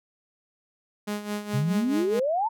sawtooth tone with tremolo, 207.7 Hz, G#3, in tune, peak -23 dBFS, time 1.07-2.2 s, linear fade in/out 10 ms, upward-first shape sine, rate 4.7 Hz, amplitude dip 70%
sine exponential sweep, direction up, 123.47 to 932.3 Hz, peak -22 dBFS, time 1.53-2.49 s, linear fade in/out 20 ms
effects none

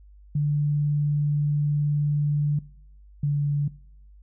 sine tone pair in turn, 146.83 / 144.56 Hz, D3 / D3, 0 / -27 cents, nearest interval unison, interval 27 cents, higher first, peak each -20 dBFS, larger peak neither, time 0.35-2.59 / 3.23-3.68 s, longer first, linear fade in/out 5 ms, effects noise-tail reverb RT60 0.7 s tail -21 dB re dry + added 50 Hz sine -47 dBFS peak until 4.22 s

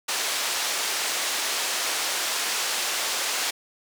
white band-pass noise, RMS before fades -27 dBFS, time 0.08-3.51 s, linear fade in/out 10 ms, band 470 to 7000 Hz, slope 12 dB/octave, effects none

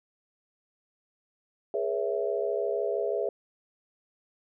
sine chord, C# minor seventh, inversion second, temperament equal with one note detuned, 415.3 / 481.2 / 554.4 / 659.3 Hz, G#4 / B4 / C#5 / E5, 0 / -45 / 0 / 0 cents, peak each -30 / -33 / -33 / -32 dBFS, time 1.74-3.29 s, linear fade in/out 2 ms, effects none

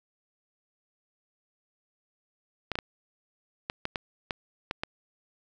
clicks, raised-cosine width 0.3 ms, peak -14 dBFS, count 9, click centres 2.717 / 2.755 / 2.788 / 3.699 / 3.854 / 3.958 / 4.308 / 4.711 / 4.835 s, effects none

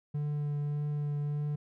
triangle tone with vibrato, 146.83 Hz, D3, in tune, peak -28 dBFS, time 0.14-1.56 s, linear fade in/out 10 ms, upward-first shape triangle, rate 1.7 Hz, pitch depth 14 cents each way, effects none

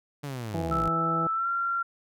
sawtooth linear sweep, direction down, 148.3 to 46.09 Hz, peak -29 dBFS, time 0.23-0.89 s, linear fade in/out 10 ms
harmonic tone, 164.81 Hz, E3, in tune, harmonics 1 / 2 / 3 / 4 / 5, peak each -31 / -34 / -36 / -37 / -38 dBFS, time 0.54-1.27 s, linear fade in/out 2 ms
sine tone with pitch glide, 1318.5 to 1375.3 Hz, E6 to F6, 0 to -27 cents, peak -25 dBFS, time 0.71-1.83 s, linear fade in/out 10 ms, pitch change +73 cents, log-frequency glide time 1.33-1.48 s
effects none

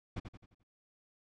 brown noise with echo, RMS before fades -37 dBFS, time 0.16-0.2 s, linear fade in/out 10 ms, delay 87 ms, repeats 5, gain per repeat -7 dB, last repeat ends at 0.635 s, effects low-pass 5000 Hz 12 dB/octave

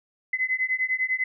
sine beating tone pair, 2028 / 2038 Hz, B6 / C7, +45 / -46 cents, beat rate 10 Hz, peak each -26 dBFS, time 0.33-1.24 s, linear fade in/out 5 ms, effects none

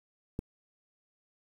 click, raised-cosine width 3 ms, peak -20 dBFS, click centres 0.391 s, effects 9-bit

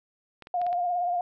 clicks, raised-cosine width 0.3 ms, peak -28 dBFS, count 5, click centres 0.423 / 0.471 / 0.616 / 0.666 / 0.729 s
sine tone with vibrato, 708 Hz, F5, 23 cents sharp, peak -24 dBFS, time 0.54-1.21 s, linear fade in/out 2 ms, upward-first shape triangle, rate 17 Hz, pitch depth 50 cents each way
effects none

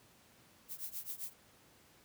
violet noise with tremolo, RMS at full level -40 dBFS, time 0.68-1.34 s, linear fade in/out 50 ms, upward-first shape triangle, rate 7.6 Hz, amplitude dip 95%, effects pink hiss -64 dBFS RMS until 2.04 s + high-pass 80 Hz 12 dB/octave

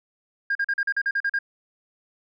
sine tone bursts, 1615 Hz, G#6, 49 cents flat, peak -19 dBFS, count 10, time 0.5-1.389 s, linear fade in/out 5 ms, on 52 ms, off 41 ms, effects tanh soft clip ceiling -18 dBFS

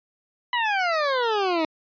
20% pulse exponential sweep, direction down, 997 to 309.2 Hz, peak -16 dBFS, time 0.53-1.65 s, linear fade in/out 2 ms, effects resampled to 11025 Hz

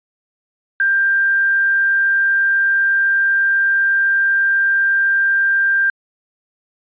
sine tone with quantisation, 1587 Hz, G6, 21 cents sharp, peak -12 dBFS, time 0.8-5.9 s, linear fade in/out 2 ms, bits 6, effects resampled to 8000 Hz

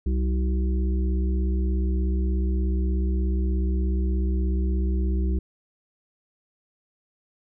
harmonic tone with a mistuned harmonic, 64.2 Hz, C2, 32 cents flat, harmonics 1 / 3 / 5 / 6, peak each -21 / -31 / -35 / -37 dBFS, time 0.06-5.39 s, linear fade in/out 5 ms, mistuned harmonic 6, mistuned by -34 cents, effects none

